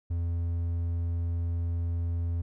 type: tone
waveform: triangle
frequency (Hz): 85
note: F2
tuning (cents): -46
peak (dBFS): -25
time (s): 0.1-2.42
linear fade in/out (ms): 10
effects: none